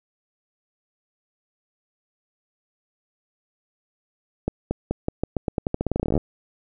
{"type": "accelerating click train", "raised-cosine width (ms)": 2, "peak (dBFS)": -9, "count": 24, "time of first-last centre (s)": [4.48, 6.177], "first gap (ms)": 230, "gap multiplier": 0.87, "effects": []}